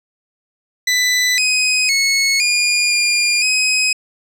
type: tone with pitch steps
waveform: 20% pulse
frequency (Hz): 1992 / 2513 / 2193 / 2425 / 2410 / 2527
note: B6 / D#7 / C#7 / D#7 / D7 / D#7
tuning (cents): +14 / +17 / -19 / -45 / +44 / +26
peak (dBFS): -8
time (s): 0.87-3.93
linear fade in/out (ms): 5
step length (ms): 510
effects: low-pass 12000 Hz 12 dB/octave